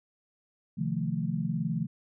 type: chord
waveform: sine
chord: F dominant seventh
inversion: second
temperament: equal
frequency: 130.81 / 155.56 / 174.61 / 220 Hz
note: C3 / Eb3 / F3 / A3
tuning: 0 / 0 / 0 / 0 cents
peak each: -36 / -32 / -32 / -34 dBFS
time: 0.77-1.87 s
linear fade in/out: 20 ms
effects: none